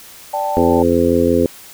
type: chord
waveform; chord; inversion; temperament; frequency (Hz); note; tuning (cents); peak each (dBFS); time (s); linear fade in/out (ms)
sine; D suspended fourth; none; just; 587.3 / 783.1 / 881; D5 / G5 / A5; 0 / -2 / +2; -22 / -21 / -21; 0.33-0.83; 10
type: harmonic tone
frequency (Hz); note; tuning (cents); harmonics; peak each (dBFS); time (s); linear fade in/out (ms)
85.6; F2; -34; 1 / 2 / 3 / 4 / 5 / 6; -23 / -24 / -16 / -18 / -17 / -17; 0.57-1.46; 0
effects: white hiss -39 dBFS RMS until 1.73 s